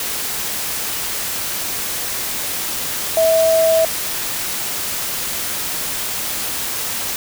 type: tone in noise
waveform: sine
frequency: 650 Hz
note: E5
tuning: 24 cents flat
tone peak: -11 dBFS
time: 3.17-3.85 s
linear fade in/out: 2 ms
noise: white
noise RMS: -23 dBFS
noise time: 0-7.16 s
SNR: +9 dB
effects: none